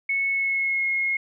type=tone with pitch glide; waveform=sine; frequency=2202 to 2158 Hz; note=C#7 to C#7; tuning=-12 to -47 cents; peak=-21 dBFS; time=0.09-1.17 s; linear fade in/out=5 ms; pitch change=-35 cents; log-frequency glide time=0.29-0.86 s; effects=none